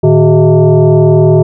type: tone with frequency modulation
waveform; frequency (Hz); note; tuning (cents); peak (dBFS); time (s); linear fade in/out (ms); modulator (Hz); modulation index
sine; 110.9; A2; +14; -3; 0.03-1.43; 10; 263; 1.7
effects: none